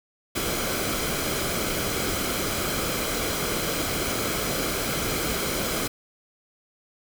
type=noise with comb filter; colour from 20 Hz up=pink; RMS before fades=-27 dBFS; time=0.35-5.88 s; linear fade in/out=10 ms; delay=1.1 ms; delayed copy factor=-0.5; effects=none